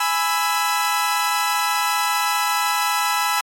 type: chord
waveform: sawtooth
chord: E major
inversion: first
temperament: equal with one note detuned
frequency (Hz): 830.6 / 995.2 / 1318.5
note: G#5 / B5 / E6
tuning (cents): 0 / +13 / 0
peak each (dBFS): -20 / -19 / -19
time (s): 0-3.41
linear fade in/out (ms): 5
effects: AAC 48 kbps